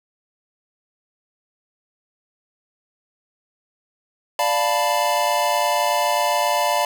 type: chord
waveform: square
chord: B half-diminished seventh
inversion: first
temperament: equal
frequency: 587.3 / 698.5 / 880 / 987.8 Hz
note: D5 / F5 / A5 / B5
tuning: 0 / 0 / 0 / 0 cents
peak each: -24 dBFS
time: 4.39-6.85 s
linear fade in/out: 2 ms
effects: none